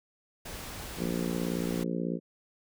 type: noise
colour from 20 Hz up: pink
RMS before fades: -41 dBFS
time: 0.45-1.84 s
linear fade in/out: 10 ms
type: harmonic tone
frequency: 58.27 Hz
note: A#1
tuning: in tune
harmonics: 3 / 4 / 5 / 6 / 7 / 8 / 9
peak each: -33 / -35 / -37 / -39 / -40 / -41 / -42 dBFS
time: 0.97-2.2 s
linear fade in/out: 50 ms
effects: none